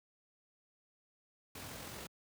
pink noise with amplitude modulation, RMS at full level -45 dBFS, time 1.55-2.07 s, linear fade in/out 5 ms, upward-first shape sine, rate 44 Hz, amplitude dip 30%, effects high-pass 80 Hz 12 dB/octave

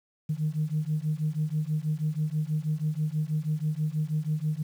sine beating tone pair, 150.8 / 157 Hz, D3 / D#3, +46 / +16 cents, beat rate 6.2 Hz, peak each -28 dBFS, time 0.29-4.63 s, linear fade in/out 10 ms, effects tanh soft clip ceiling -19 dBFS + 9-bit

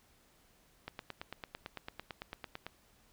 click train, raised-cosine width 0.3 ms, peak -25 dBFS, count 17, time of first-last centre 0.88-2.666 s, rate 8.96 Hz, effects pink hiss -67 dBFS RMS until 3.12 s

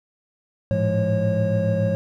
triangle tone cluster, 106.6 / 113.7 / 170.6 / 207.4 / 546 Hz, G#2 / A#2 / F3 / G#3 / C#5, +46 / -43 / -40 / -2 / -26 cents, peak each -21 / -27 / -23 / -26 / -21 dBFS, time 0.71-1.95 s, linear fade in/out 0 ms, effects none

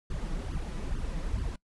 brown noise with flanger, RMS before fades -33 dBFS, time 0.1-1.56 s, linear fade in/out 5 ms, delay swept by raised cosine 0.62 to 6.22 ms, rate 2.3 Hz, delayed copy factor +0.85, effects noise-tail reverb RT60 0.1 s tail -22 dB re dry + resampled to 24000 Hz

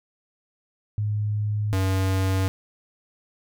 sine / square tone pair in turn, 105.1 / 95.05 Hz, G#2 / F#2, +21 / +47 cents, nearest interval major second, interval 174 cents, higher first, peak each -22 / -21 dBFS, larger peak second, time 0.98-1.73 / 1.73-2.48 s, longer neither, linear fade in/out 0 ms, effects none

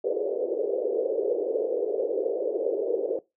pink band-pass noise, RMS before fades -27 dBFS, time 0.04-3.19 s, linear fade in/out 2 ms, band 400 to 520 Hz, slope 48 dB/octave, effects noise-tail reverb RT60 0.2 s tail -20 dB re dry

